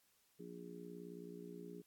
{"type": "harmonic tone", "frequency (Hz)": 58.9, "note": "A#1", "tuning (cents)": 19, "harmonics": [3, 4, 5, 6, 7], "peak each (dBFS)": [-53, -59, -56, -58, -53], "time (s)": [0.39, 1.82], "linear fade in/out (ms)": 10, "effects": ["white hiss -75 dBFS RMS until 1.86 s", "AAC 64 kbps"]}